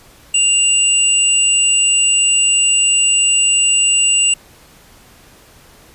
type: tone pair together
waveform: sine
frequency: 2794 / 7903 Hz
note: F7 / B8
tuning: 0 / 0 cents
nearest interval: octave + tritone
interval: 1800 cents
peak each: -13 dBFS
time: 0.34-4.34 s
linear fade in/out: 5 ms
effects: pink hiss -45 dBFS RMS until 5.94 s + resampled to 32000 Hz